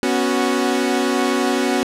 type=chord; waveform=sawtooth; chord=B suspended second; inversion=none; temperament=equal with one note detuned; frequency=245.4 / 277.2 / 370 Hz; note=B3 / C#4 / F#4; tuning=-11 / 0 / 0 cents; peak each=-17 dBFS; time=0.03-1.83 s; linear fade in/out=0 ms; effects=low-pass 10000 Hz 12 dB/octave